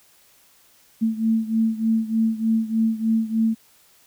sine beating tone pair, 222.4 / 225.7 Hz, A3 / A3, +19 / +44 cents, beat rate 3.3 Hz, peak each -20 / -23 dBFS, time 1.01-3.55 s, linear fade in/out 20 ms, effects white hiss -56 dBFS RMS until 4.06 s

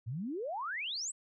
sine exponential sweep, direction up, 103.83 to 8370 Hz, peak -35 dBFS, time 0.06-1.12 s, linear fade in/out 20 ms, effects none

